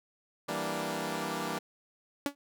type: chord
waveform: 10% pulse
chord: E half-diminished seventh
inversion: none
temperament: equal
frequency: 164.81 / 196 / 233.1 / 293.7 Hz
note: E3 / G3 / Bb3 / D4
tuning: 0 / 0 / 0 / 0 cents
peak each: -30 dBFS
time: 0.48-1.59 s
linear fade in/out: 10 ms
type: tone with exponential decay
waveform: sawtooth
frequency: 284.1 Hz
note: C#4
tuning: 43 cents sharp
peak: -21 dBFS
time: 2.26-2.35 s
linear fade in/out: 1 ms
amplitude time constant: 18 ms
effects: none